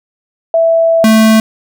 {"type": "tone pair in turn", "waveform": ["sine", "square"], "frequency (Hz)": [660, 220.2], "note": ["E5", "A3"], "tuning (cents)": [2, 2], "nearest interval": "octave + perfect fifth", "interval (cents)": 1900, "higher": "first", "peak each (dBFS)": [-6, -5], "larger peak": "second", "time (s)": [[0.54, 1.04], [1.04, 1.4]], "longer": "first", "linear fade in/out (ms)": 2, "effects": []}